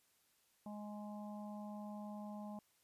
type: harmonic tone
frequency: 208.5 Hz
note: G#3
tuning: 7 cents sharp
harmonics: 1 / 3 / 4 / 5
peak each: -46 / -54 / -54 / -60 dBFS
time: 0.66-2.59 s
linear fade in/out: 2 ms
effects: white hiss -75 dBFS RMS until 2.83 s + resampled to 32000 Hz